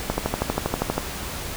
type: click train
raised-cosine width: 1 ms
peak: -7 dBFS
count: 12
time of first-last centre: 0.1-0.98 s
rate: 12.5 Hz
effects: added 60 Hz sine -41 dBFS peak until 1.56 s + pink hiss -32 dBFS RMS until 1.56 s